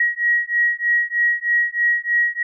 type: beating tone pair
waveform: sine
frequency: 1900 / 1903.2 Hz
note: A#6 / A#6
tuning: +33 / +35 cents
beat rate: 3.2 Hz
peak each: -19 dBFS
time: 0-2.43 s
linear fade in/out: 5 ms
effects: none